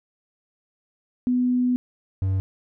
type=tone pair in turn; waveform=sine / triangle; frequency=248.8 / 95.48 Hz; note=B3 / G2; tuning=+13 / -45 cents; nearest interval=octave + perfect fourth; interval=1658 cents; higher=first; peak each=-18 dBFS; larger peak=neither; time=1.27-1.76 / 2.22-2.4 s; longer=first; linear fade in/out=0 ms; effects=none